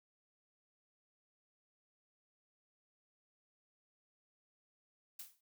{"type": "noise with exponential decay", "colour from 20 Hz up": "blue", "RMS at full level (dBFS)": -44, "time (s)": [5.19, 5.41], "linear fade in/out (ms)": 5, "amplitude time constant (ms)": 46, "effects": ["noise-tail reverb RT60 0.1 s tail -23 dB re dry"]}